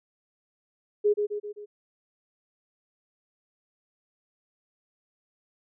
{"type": "tone with echo", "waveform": "sine", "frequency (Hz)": 415.3, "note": "G#4", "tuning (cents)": 0, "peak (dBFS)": -18, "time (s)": [1.04, 1.14], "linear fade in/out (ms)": 20, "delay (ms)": 130, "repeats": 4, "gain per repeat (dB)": -5, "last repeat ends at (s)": 1.66, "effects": []}